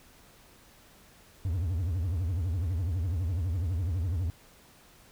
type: tone with vibrato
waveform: triangle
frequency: 87.31 Hz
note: F2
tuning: in tune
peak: -25 dBFS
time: 1.45-4.3 s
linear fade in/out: 0 ms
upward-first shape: triangle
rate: 12 Hz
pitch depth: 270 cents each way
effects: pink hiss -57 dBFS RMS until 5.11 s